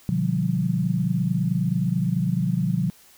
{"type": "chord", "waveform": "sine", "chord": "G dominant seventh", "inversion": "first", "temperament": "just", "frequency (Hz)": [122.5, 147, 176.4, 196], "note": ["B2", "D3", "F3", "G3"], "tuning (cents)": [-14, 2, 18, 0], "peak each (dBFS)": [-27, -26, -23, -29], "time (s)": [0.09, 2.9], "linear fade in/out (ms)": 0, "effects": ["white hiss -53 dBFS RMS until 3.17 s"]}